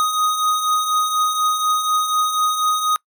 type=beating tone pair; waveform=square; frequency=1244.5 / 1248.6 Hz; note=D#6 / D#6; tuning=0 / +6 cents; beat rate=4.1 Hz; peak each=-26 / -18 dBFS; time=0-2.96 s; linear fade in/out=0 ms; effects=noise-tail reverb RT60 0.1 s tail -24 dB re dry